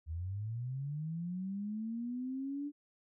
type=linear sweep; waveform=sine; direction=up; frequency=75.7 to 293.7 Hz; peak=-36 dBFS; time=0.06-2.72 s; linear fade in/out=50 ms; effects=none